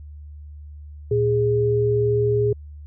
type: tone pair together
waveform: sine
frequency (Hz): 116.1 / 412.9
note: A#2 / G#4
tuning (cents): -7 / -10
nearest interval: octave + minor seventh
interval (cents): 2197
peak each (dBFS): -21 / -18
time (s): 1.11-2.53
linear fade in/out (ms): 5
effects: added 74 Hz sine -36 dBFS peak until 2.86 s